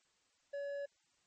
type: tone with hard clipping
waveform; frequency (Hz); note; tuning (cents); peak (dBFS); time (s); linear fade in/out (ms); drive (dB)
triangle; 566; C#5; +36; -40; 0.53-0.86; 10; 9
effects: white hiss -75 dBFS RMS until 1.26 s + MP3 32 kbps